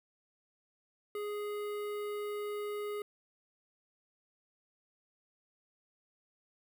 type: tone with notch filter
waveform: square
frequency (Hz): 415.3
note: G#4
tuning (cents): 0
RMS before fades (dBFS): -38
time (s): 1.15-3.02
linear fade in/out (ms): 2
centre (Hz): 6000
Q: 0.6
effects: none